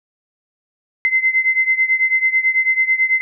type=beating tone pair; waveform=sine; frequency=2061 / 2070.1 Hz; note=C7 / C7; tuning=-27 / -19 cents; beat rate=9.1 Hz; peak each=-15 / -18 dBFS; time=1.05-3.21 s; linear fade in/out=0 ms; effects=none